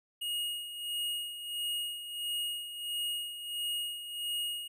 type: tone with tremolo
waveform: square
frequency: 2872 Hz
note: F7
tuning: 48 cents sharp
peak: -32 dBFS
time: 0.21-4.68 s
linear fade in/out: 10 ms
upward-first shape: sine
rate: 1.5 Hz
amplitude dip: 65%
effects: none